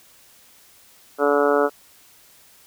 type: harmonic tone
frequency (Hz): 144.1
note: D3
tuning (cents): -33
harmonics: 2 / 3 / 4 / 5 / 6 / 7 / 8 / 9 / 10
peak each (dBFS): -25 / -19 / -21 / -27 / -30 / -31 / -30 / -25 / -28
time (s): 1.18-1.7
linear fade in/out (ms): 50
effects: white hiss -52 dBFS RMS until 2.66 s